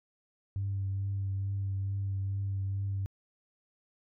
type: tone with vibrato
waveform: sine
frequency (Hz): 98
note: G2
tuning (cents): 0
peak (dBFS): -29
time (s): 0.56-3.06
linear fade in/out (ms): 0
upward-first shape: triangle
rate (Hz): 2.3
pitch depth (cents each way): 22
effects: tanh soft clip ceiling -26 dBFS